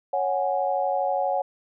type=chord; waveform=sine; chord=C# suspended fourth; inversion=none; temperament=just; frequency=554.4 / 739.2 / 831.5 Hz; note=C#5 / F#5 / G#5; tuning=0 / -2 / +2 cents; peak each=-26 / -25 / -28 dBFS; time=0.13-1.42 s; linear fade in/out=5 ms; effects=none